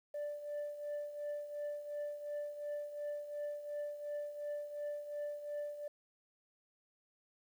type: tone with tremolo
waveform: sine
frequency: 587.3 Hz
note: D5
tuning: in tune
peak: -34 dBFS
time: 0.14-5.88 s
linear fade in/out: 5 ms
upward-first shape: triangle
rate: 2.8 Hz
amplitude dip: 75%
effects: tanh soft clip ceiling -36 dBFS + 11-bit